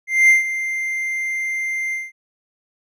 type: tone with ADSR envelope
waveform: triangle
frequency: 2093 Hz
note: C7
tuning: in tune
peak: -6 dBFS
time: 0.07-2.12 s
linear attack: 220 ms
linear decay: 140 ms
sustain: -13 dB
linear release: 190 ms
effects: none